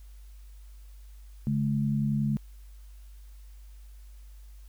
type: tone pair together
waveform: sine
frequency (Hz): 141.96 / 212.7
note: C#3 / G#3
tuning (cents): +42 / +42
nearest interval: perfect fifth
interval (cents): 700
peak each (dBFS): -27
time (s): 1.47-2.37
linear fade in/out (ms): 0
effects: added 50 Hz sine -45 dBFS peak until 4.68 s + white hiss -64 dBFS RMS until 4.68 s